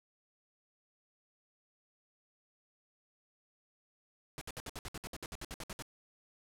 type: noise bursts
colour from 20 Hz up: pink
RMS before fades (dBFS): -43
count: 16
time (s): 4.38-5.823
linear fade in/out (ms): 0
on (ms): 33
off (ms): 61
effects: low-pass 12000 Hz 12 dB/octave